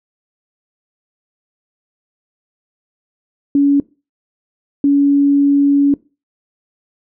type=tone bursts at uneven times; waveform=sine; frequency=282.6 Hz; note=C#4; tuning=34 cents sharp; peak=-8 dBFS; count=2; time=3.55-3.8 / 4.84-5.94 s; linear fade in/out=2 ms; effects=noise-tail reverb RT60 0.3 s tail -21 dB re dry